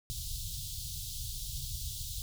pink band-stop noise, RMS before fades -39 dBFS, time 0.1-2.22 s, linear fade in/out 0 ms, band 140 to 3400 Hz, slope 48 dB/octave, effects none

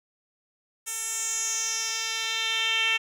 10% pulse tone with band-pass filter sweep, 448.6 Hz, A4, 34 cents sharp, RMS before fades -28 dBFS, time 0.86-2.98 s, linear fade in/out 20 ms, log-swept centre 9300 to 2800 Hz, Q 3.6, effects none

